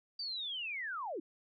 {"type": "linear sweep", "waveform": "sine", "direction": "down", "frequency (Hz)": [4699, 277.2], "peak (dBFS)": -37, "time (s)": [0.19, 1.2], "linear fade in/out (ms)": 5, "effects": []}